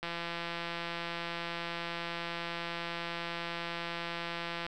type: click train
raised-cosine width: 0.3 ms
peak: -21 dBFS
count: 789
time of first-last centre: 0.03-4.665 s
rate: 170 Hz
effects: none